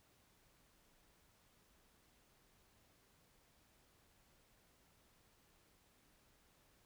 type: silence
effects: pink hiss -72 dBFS RMS until 6.85 s